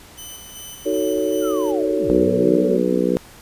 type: tone with tremolo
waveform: 10% pulse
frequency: 3021 Hz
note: F#7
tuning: 35 cents sharp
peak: -25 dBFS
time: 0.17-1.72 s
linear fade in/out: 20 ms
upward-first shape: square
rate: 2.6 Hz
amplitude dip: 40%
type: chord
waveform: sine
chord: D# half-diminished seventh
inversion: none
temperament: just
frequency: 311.1 / 373.4 / 448 / 560 Hz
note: D#4 / F#4 / A4 / C#5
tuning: 0 / +16 / +31 / +18 cents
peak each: -23 dBFS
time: 0.85-2.78 s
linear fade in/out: 20 ms
type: linear two-way sweep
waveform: sine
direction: down then up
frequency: 1447 to 51.91 to 288.3 Hz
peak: -29 dBFS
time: 1.41-3.03 s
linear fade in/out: 50 ms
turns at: 2.1 s
type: harmonic tone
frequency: 61.7 Hz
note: B1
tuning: 1 cent flat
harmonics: 3 / 4 / 5 / 6 / 7 / 8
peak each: -23 / -23 / -23 / -23 / -23 / -23 dBFS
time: 2.1-3.17 s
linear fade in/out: 0 ms
effects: pink hiss -44 dBFS RMS until 3.41 s + resampled to 32000 Hz